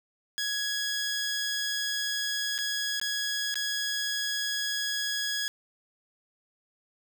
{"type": "tone with dropouts", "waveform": "15% pulse", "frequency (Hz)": 1669, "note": "G#6", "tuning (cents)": 8, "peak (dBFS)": -22, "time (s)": [0.38, 5.48], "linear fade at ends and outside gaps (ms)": 0, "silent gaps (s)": [[2.58, 2.587], [2.998, 3.014], [3.542, 3.556]], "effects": []}